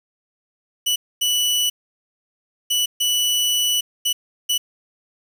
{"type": "tone bursts at uneven times", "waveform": "sawtooth", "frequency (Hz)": 2960, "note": "F#7", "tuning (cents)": 0, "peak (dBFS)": -14, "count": 6, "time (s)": [[0.86, 0.96], [1.21, 1.7], [2.7, 2.86], [3, 3.81], [4.05, 4.13], [4.49, 4.58]], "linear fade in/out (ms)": 10, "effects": ["7-bit"]}